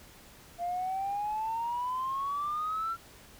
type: exponential sweep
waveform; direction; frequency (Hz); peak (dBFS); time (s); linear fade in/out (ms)
sine; up; 688 to 1367; -29; 0.58-2.97; 50
effects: tanh soft clip ceiling -26 dBFS + pink hiss -54 dBFS RMS until 3.39 s